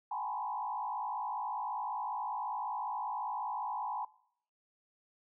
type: tone with frequency modulation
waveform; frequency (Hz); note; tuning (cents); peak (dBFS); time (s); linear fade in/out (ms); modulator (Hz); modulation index
sine; 912; A#5; -38; -34; 0.11-4.05; 5; 54.7; 2.2
effects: noise-tail reverb RT60 0.7 s tail -23 dB re dry